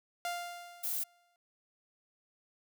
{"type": "tone with exponential decay", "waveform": "sawtooth", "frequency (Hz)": 698.5, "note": "F5", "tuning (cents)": 0, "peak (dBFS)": -29, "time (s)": [0.25, 1.36], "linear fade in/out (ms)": 1, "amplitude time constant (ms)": 240}
{"type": "noise", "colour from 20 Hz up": "violet", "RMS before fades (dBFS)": -35, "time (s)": [0.83, 1.04], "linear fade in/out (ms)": 10}
{"effects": []}